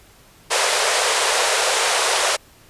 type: band-pass noise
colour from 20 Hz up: pink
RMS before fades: -19 dBFS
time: 0.5-2.37 s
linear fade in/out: 20 ms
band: 440 to 10000 Hz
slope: 48 dB/octave
effects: pink hiss -50 dBFS RMS until 2.69 s + resampled to 32000 Hz